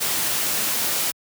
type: noise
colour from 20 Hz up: white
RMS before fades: -23 dBFS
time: 0-1.12 s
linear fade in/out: 20 ms
effects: high-pass 100 Hz 12 dB/octave